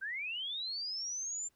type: linear sweep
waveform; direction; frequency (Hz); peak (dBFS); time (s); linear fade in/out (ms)
sine; up; 1513 to 7330; -36; 0.01-1.49; 20
effects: pink hiss -75 dBFS RMS until 1.55 s